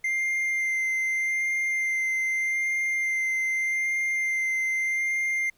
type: tone with vibrato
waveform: triangle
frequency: 2093 Hz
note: C7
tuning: in tune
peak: -22 dBFS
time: 0.04-5.5 s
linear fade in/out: 5 ms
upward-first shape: sine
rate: 0.82 Hz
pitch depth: 12 cents each way
effects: pink hiss -65 dBFS RMS until 5.57 s